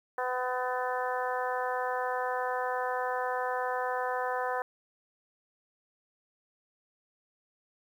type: harmonic tone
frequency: 251.9 Hz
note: B3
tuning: 34 cents sharp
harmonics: 2 / 3 / 4 / 5 / 6 / 7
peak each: -34 / -34 / -35 / -40 / -39 / -40 dBFS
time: 0.18-4.62 s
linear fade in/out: 2 ms
effects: 10-bit